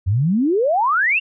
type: exponential sweep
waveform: sine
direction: up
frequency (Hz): 87.3 to 2848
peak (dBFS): -14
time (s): 0.06-1.2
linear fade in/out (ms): 20
effects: none